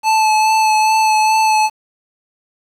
square tone with vibrato, 870 Hz, A5, 20 cents flat, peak -11 dBFS, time 0.03-1.7 s, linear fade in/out 50 ms, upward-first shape sine, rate 2.4 Hz, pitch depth 18 cents each way, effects low-pass 9000 Hz 12 dB/octave + 7-bit

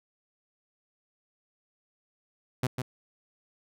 sawtooth tone with echo, 127.2 Hz, C3, 48 cents flat, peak -21 dBFS, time 2.63-2.67 s, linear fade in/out 5 ms, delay 150 ms, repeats 1, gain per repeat -5 dB, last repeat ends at 2.82 s, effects none

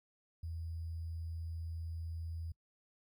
sine tone with sample-and-hold, 82.3 Hz, E2, 2 cents flat, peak -39 dBFS, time 0.43-2.52 s, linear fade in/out 5 ms, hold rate 4900 Hz, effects noise-tail reverb RT60 0.1 s tail -25 dB re dry

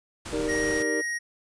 pink noise, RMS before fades -36 dBFS, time 0.25-0.83 s, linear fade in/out 10 ms
triangle chord, Eb major seventh, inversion none, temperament equal, 311.1 / 392 / 466.2 / 587.3 Hz, Eb4 / G4 / Bb4 / D5, 0 / 0 / 0 / 0 cents, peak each -28 / -31 / -27 / -33 dBFS, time 0.32-1.02 s, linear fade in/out 20 ms
square tone, 1881 Hz, A#6, 15 cents sharp, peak -28 dBFS, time 0.48-1.19 s, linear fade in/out 20 ms
effects resampled to 22050 Hz

